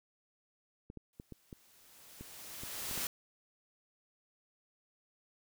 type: clicks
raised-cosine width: 3 ms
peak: -33 dBFS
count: 9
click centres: 0.901 / 0.973 / 1.199 / 1.323 / 1.528 / 2.21 / 2.635 / 2.912 / 2.977 s
type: noise with exponential growth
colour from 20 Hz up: white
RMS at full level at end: -36 dBFS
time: 1.13-3.07 s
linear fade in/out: 2 ms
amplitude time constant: 420 ms
effects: none